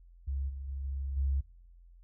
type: tone with level steps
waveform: sine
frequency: 68.1 Hz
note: C#2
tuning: 30 cents flat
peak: -31 / -38 / -35 / -33 / -27 dBFS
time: 0.27-1.41 s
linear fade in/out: 10 ms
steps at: 0.48 / 0.67 / 0.83 / 1.16 s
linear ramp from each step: 20 ms
effects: noise-tail reverb RT60 0.9 s tail -21 dB re dry + added 43 Hz sine -53 dBFS peak until 2.03 s